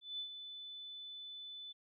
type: tone with ADSR envelope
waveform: sine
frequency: 3500 Hz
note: A7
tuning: 10 cents flat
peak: -38 dBFS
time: 0.01-1.73 s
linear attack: 180 ms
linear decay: 90 ms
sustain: -8 dB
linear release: 19 ms
effects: none